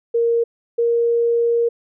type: tone pair in turn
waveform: sine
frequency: 466.2 / 468.6 Hz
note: A#4 / A#4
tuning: 0 / +9 cents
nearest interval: unison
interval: 9 cents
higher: second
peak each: -14 dBFS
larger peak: neither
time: 0.14-0.44 / 0.78-1.69 s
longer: second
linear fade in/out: 10 ms
effects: none